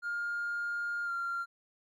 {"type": "tone with pitch glide", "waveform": "triangle", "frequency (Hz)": [1412, 1383.7], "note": ["F6", "F6"], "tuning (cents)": [19, -16], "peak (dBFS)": -29, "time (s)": [0.02, 1.46], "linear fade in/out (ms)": 50, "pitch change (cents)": -35, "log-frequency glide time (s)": [1.04, 1.11], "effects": ["tanh soft clip ceiling -29 dBFS"]}